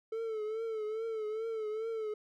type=tone with vibrato; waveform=triangle; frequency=440 Hz; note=A4; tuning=in tune; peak=-32 dBFS; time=0.12-2.14 s; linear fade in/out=5 ms; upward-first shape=triangle; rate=2.4 Hz; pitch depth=73 cents each way; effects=none